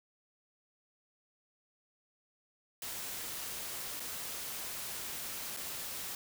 white noise with dropouts, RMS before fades -41 dBFS, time 2.82-6.15 s, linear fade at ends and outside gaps 2 ms, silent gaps 3.997-4.002 / 5.566-5.57 s, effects none

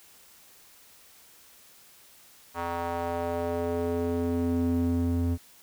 square tone with band-pass filter sweep, 85.4 Hz, F2, 38 cents flat, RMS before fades -28 dBFS, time 2.54-5.38 s, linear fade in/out 50 ms, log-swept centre 1000 to 170 Hz, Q 1.9, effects white hiss -55 dBFS RMS until 5.62 s

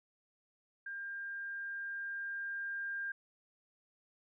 sine tone with level ramp, 1600 Hz, G6, 35 cents sharp, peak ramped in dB -40 to -36 dBFS, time 0.86-3.12 s, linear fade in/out 5 ms, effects none

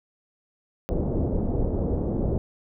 pink low-pass noise, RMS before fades -25 dBFS, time 0.89-2.38 s, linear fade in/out 0 ms, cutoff 570 Hz, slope 24 dB/octave, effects none

